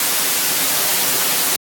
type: noise with comb filter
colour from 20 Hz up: white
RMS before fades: -17 dBFS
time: 0-1.56 s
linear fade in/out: 2 ms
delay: 9 ms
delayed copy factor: -0.5
effects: high-pass 150 Hz 12 dB/octave + AAC 64 kbps